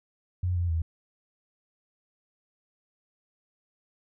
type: tone with pitch steps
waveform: sine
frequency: 90.2 / 87.1 / 81.7 Hz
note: F#2 / F2 / E2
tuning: -44 / -4 / -15 cents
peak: -24 dBFS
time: 0.43-0.82 s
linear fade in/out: 5 ms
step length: 130 ms
effects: none